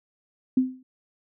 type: tone with exponential decay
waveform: sine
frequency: 257.4 Hz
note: C4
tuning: 28 cents flat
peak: -14 dBFS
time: 0.57-0.83 s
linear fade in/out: 5 ms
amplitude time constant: 55 ms
effects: none